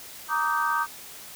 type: chord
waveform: sine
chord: Eb major seventh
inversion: second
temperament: just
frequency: 933.4 / 1166.7 / 1244.5 / 1555.6 Hz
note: Bb5 / D6 / Eb6 / G6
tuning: +2 / -12 / 0 / -14 cents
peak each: -28 dBFS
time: 0.28-0.87 s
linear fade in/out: 50 ms
effects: white hiss -43 dBFS RMS until 1.35 s